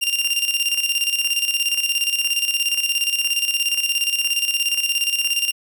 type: tone with tremolo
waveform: sawtooth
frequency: 2790 Hz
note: F7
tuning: 2 cents flat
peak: -13 dBFS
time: 0.01-5.52 s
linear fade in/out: 20 ms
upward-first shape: square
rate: 17 Hz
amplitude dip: 60%
effects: none